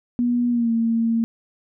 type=tone with pitch glide; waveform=sine; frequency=242 to 228.7 Hz; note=B3 to A#3; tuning=-35 to -33 cents; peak=-17 dBFS; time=0.19-1.24 s; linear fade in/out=0 ms; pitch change=-98 cents; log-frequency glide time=0.5-0.71 s; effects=none